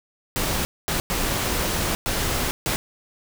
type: noise bursts at uneven times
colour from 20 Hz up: pink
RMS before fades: -24 dBFS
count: 5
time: 0.36-0.65 / 0.88-1 / 1.1-1.95 / 2.06-2.51 / 2.66-2.76 s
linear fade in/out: 0 ms
effects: none